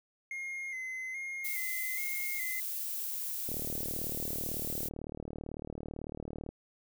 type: tone with vibrato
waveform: triangle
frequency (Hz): 2093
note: C7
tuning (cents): 0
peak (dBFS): -35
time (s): 0.31-2.6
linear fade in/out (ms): 2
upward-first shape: square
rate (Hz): 1.2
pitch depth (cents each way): 36
type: noise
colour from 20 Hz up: violet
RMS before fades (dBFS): -37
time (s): 1.44-4.89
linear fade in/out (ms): 10
type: click train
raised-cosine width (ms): 2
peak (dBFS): -27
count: 115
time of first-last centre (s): 3.49-6.49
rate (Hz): 38
effects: none